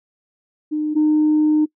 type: tone pair in turn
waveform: sine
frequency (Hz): 304.1 / 305.5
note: D#4 / D#4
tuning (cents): -40 / -32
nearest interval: unison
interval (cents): 8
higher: second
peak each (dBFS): -18 / -11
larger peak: second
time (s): 0.71-0.95 / 0.95-1.66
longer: second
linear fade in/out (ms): 20
effects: noise-tail reverb RT60 0.1 s tail -23 dB re dry + tanh soft clip ceiling -9 dBFS